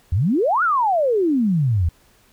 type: exponential two-way sweep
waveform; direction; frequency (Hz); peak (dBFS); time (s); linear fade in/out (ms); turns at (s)
sine; up then down; 77 to 1480 to 77; -15; 0.12-1.89; 5; 0.63
effects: pink hiss -56 dBFS RMS until 2.32 s